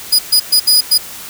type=tone bursts at uneven times; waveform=sawtooth; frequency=4942 Hz; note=D#8; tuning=13 cents flat; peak=-4 dBFS; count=5; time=0.12-0.19 / 0.32-0.4 / 0.52-0.6 / 0.67-0.81 / 0.91-0.98 s; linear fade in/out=10 ms; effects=white hiss -30 dBFS RMS until 1.29 s